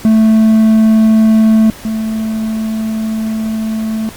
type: tone pair in turn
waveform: triangle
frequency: 220 / 220 Hz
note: A3 / A3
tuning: 0 / 0 cents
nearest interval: unison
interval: 0 cents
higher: neither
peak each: -3 / -12 dBFS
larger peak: first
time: 0.05-1.7 / 1.85-4.09 s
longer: second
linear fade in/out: 0 ms
effects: pink hiss -33 dBFS RMS until 4.16 s + Opus 48 kbps